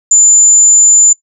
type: tone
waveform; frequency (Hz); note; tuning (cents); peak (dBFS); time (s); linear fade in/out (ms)
sine; 7080; A8; +10; -3; 0.11-1.13; 5
effects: noise-tail reverb RT60 0.1 s tail -17 dB re dry